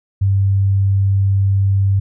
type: tone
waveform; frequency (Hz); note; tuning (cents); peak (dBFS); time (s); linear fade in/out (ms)
sine; 98; G2; 0; -11; 0.21-2; 10
effects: none